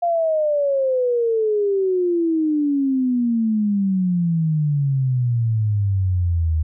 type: exponential sweep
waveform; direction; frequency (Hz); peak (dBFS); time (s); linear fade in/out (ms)
sine; down; 698.5 to 77.4; -16; 0.02-6.63; 10
effects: none